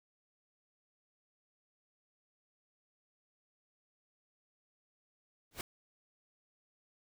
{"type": "noise with exponential growth", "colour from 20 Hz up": "pink", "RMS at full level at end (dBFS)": -35, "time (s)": [5.51, 5.61], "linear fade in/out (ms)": 2, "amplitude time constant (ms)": 20, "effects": []}